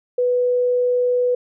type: tone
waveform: sine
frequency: 493.9 Hz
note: B4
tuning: in tune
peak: -15 dBFS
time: 0.18-1.35 s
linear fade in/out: 5 ms
effects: none